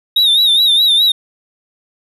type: tone with vibrato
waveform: triangle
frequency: 3729 Hz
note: A#7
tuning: in tune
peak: -7 dBFS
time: 0.16-1.12 s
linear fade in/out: 5 ms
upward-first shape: sine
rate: 4.8 Hz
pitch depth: 91 cents each way
effects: none